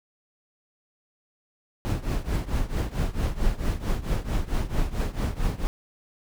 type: noise with tremolo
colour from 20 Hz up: brown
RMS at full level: -22 dBFS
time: 1.85-5.67 s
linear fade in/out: 0 ms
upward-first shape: triangle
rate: 4.5 Hz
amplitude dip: 90%
effects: none